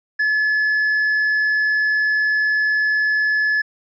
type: tone with tanh clipping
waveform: triangle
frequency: 1716 Hz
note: A6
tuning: 44 cents flat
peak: -16 dBFS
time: 0.19-3.62 s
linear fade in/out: 10 ms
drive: 7 dB
effects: resampled to 16000 Hz